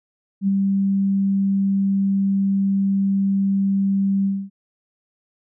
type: tone with ADSR envelope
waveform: sine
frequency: 196 Hz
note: G3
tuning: in tune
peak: -14 dBFS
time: 0.41-4.5 s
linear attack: 66 ms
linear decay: 19 ms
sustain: -2 dB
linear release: 250 ms
effects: none